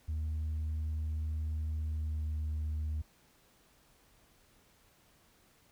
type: tone with pitch glide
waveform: sine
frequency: 77.78 to 76.84 Hz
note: D#2 to D#2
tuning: 0 to -21 cents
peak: -30 dBFS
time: 0.08-3.02 s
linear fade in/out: 10 ms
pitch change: -21 cents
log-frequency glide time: 1.85-2.38 s
effects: tanh soft clip ceiling -31 dBFS + pink hiss -66 dBFS RMS until 5.71 s